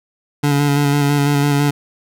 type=tone with vibrato; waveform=25% pulse; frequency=143.5 Hz; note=D3; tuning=40 cents flat; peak=-9 dBFS; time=0.43-1.71 s; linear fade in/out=10 ms; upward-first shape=square; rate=6 Hz; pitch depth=20 cents each way; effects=none